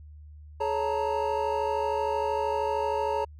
triangle tone cluster, 424.4 / 554 / 886 / 939 Hz, G#4 / C#5 / A5 / A#5, +38 / -1 / +12 / +12 cents, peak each -29 dBFS, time 0.6-3.25 s, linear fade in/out 10 ms, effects added 75 Hz sine -44 dBFS peak until 3.39 s

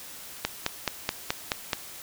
click train, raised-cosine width 0.2 ms, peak -7 dBFS, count 7, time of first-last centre 0.45-1.732 s, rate 4.68 Hz, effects white hiss -43 dBFS RMS until 2.02 s

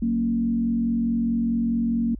sine tone with frequency modulation, 231.2 Hz, A#3, 14 cents flat, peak -20 dBFS, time 0.02-2.15 s, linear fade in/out 5 ms, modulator 44.7 Hz, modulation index 0.53, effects added 50 Hz sine -35 dBFS peak until 2.19 s

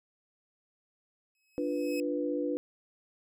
sawtooth tone with exponential growth, 2562 Hz, E7, 50 cents flat, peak -34 dBFS, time 1.35-2 s, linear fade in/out 1 ms, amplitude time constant 140 ms
sine chord, B diminished, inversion first, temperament equal, 293.7 / 349.2 / 493.9 Hz, D4 / F4 / B4, 0 / 0 / 0 cents, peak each -32 / -36 / -33 dBFS, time 1.58-2.57 s, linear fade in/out 0 ms
effects none

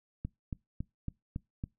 click train, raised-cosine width 5 ms, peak -23 dBFS, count 6, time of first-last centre 0.25-1.639 s, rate 3.6 Hz, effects noise-tail reverb RT60 0.2 s tail -24 dB re dry

